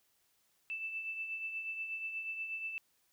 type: tone with tremolo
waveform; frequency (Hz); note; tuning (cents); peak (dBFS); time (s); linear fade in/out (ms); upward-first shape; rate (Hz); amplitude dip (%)
sine; 2645; E7; +5; -35; 0.7-2.78; 0; triangle; 8.3; 55
effects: white hiss -74 dBFS RMS until 3.12 s